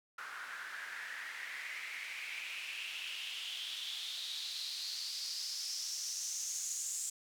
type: noise with band-pass filter sweep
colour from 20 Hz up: white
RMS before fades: -42 dBFS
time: 0.18-7.1 s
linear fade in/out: 5 ms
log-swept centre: 1400 to 7400 Hz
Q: 5.1
effects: none